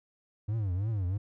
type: tone with vibrato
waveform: triangle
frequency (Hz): 100.2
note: G2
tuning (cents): +38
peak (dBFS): -26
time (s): 0.48-1.18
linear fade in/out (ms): 10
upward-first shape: triangle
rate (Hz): 3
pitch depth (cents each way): 260
effects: none